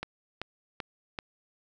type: click train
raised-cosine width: 0.3 ms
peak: -18 dBFS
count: 4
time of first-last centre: 0.03-1.188 s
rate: 2.59 Hz
effects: none

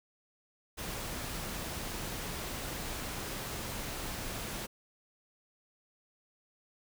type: noise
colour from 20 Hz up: pink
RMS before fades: -39 dBFS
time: 0.77-4.67 s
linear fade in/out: 20 ms
effects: none

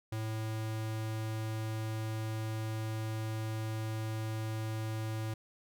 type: tone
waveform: square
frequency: 110 Hz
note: A2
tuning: in tune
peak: -35 dBFS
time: 0.12-5.34 s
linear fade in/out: 5 ms
effects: none

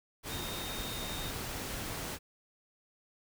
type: tone in noise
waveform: sine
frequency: 3695 Hz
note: A#7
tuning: 16 cents flat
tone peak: -43 dBFS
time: 0.28-1.33 s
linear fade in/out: 50 ms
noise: pink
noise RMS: -39 dBFS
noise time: 0.23-2.19 s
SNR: -7 dB
effects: none

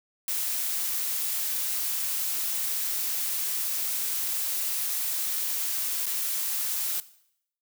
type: noise with dropouts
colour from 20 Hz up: blue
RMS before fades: -29 dBFS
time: 0.28-7 s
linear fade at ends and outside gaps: 1 ms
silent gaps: 6.058-6.065 s
effects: noise-tail reverb RT60 0.7 s tail -17 dB re dry

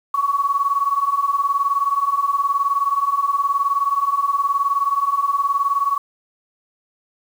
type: beating tone pair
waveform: sine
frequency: 1108.7 / 1127.7 Hz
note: C#6 / C#6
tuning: 0 / +29 cents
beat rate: 19 Hz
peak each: -21 / -18 dBFS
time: 0.14-5.98 s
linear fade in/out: 5 ms
effects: 7-bit

